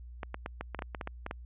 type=clicks; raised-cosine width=0.5 ms; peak=-21 dBFS; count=12; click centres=0.232 / 0.344 / 0.461 / 0.61 / 0.747 / 0.791 / 0.822 / 0.948 / 1.012 / 1.074 / 1.264 / 1.311 s; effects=added 60 Hz sine -44 dBFS peak until 1.45 s + resampled to 8000 Hz